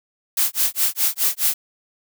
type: noise with tremolo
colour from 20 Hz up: blue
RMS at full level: -17 dBFS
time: 0.37-1.54 s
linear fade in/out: 5 ms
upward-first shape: sine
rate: 4.8 Hz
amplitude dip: 100%
effects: none